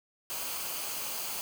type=noise with comb filter; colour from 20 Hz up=white; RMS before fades=-36 dBFS; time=0.3-1.41 s; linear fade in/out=0 ms; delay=0.54 ms; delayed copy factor=-0.5; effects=none